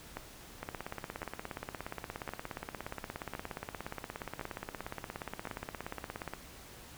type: two click trains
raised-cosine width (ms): 0.5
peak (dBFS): -23 / -23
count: 98 / 6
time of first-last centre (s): 0.63-6.336 / 0.17-5.472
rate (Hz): 17 / 0.943
effects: pink hiss -52 dBFS RMS until 6.97 s